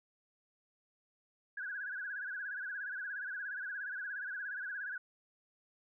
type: tone with vibrato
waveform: sine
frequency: 1568 Hz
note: G6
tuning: in tune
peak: -38 dBFS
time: 1.57-4.98 s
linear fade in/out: 5 ms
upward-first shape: sine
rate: 17 Hz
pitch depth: 120 cents each way
effects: none